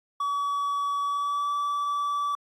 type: tone with pitch glide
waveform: triangle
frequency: 1138 to 1154.6 Hz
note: C#6 to D6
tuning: +45 to -30 cents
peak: -23 dBFS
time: 0.2-2.35 s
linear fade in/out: 5 ms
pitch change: +25 cents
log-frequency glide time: 1.02-1.51 s
effects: AAC 48 kbps